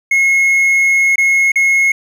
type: tone with dropouts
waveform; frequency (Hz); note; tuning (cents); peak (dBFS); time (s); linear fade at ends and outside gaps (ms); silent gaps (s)
triangle; 2168; C#7; -39; -7; 0.11-1.92; 5; 1.158-1.18 / 1.519-1.557
effects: none